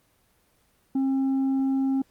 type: tone with tanh clipping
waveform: triangle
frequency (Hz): 268.2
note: C4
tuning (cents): +43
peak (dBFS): -22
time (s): 0.95-2.02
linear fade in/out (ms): 5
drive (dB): 8
effects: pink hiss -65 dBFS RMS until 2.1 s + Opus 24 kbps